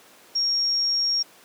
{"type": "tone", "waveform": "sine", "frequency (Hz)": 5570, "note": "F8", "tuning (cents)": -5, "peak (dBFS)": -20, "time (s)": [0.35, 1.23], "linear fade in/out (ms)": 10, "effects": ["pink hiss -51 dBFS RMS until 1.44 s", "high-pass 300 Hz 12 dB/octave"]}